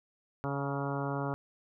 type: harmonic tone with a mistuned harmonic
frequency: 140 Hz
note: C#3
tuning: 18 cents sharp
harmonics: 1 / 2 / 3 / 4 / 5 / 6 / 7 / 8 / 9 / 10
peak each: -35 / -38 / -40 / -41 / -42 / -43 / -43 / -44 / -45 / -45 dBFS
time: 0.44-1.34 s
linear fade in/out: 0 ms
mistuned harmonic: 7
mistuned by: -30 cents
effects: none